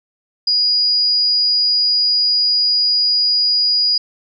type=tone; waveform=sine; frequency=4895 Hz; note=D#8; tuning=29 cents flat; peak=-12 dBFS; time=0.47-3.98 s; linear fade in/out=5 ms; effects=none